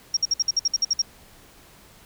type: tone bursts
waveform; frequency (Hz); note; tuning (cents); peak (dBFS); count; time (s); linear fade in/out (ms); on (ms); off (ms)
sine; 5588; F8; 0; -17; 11; 0.14-1.019; 5; 29; 56
effects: pink hiss -51 dBFS RMS until 2.05 s